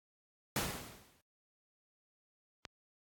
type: noise with exponential decay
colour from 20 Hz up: pink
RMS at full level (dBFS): -32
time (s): 0.56-1.21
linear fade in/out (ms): 2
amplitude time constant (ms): 140
type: click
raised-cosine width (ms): 0.2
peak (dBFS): -25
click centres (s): 2.652
effects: high-pass 60 Hz 12 dB/octave + AAC 64 kbps